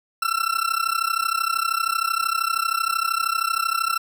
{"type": "tone with amplitude modulation", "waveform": "40% pulse", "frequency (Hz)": 1347, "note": "E6", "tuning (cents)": 37, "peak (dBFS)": -16, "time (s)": [0.22, 3.98], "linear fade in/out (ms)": 5, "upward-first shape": "sine", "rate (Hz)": 32.9, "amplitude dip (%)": 90, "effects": []}